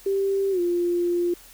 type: tone with pitch glide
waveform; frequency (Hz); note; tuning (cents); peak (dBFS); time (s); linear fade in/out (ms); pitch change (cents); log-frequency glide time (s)
sine; 392 to 349.2; G4 to F4; 0 to 0; -20; 0.06-1.34; 5; -200; 0.51-0.6
effects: added 40 Hz sine -55 dBFS peak until 1.53 s + white hiss -49 dBFS RMS until 1.53 s